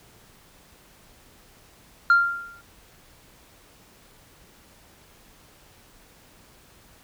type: tone with exponential decay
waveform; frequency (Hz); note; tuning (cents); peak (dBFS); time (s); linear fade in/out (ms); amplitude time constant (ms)
sine; 1391; F6; -7; -9; 2.1-2.61; 2; 110
effects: tanh soft clip ceiling -11 dBFS + pink hiss -54 dBFS RMS until 7.03 s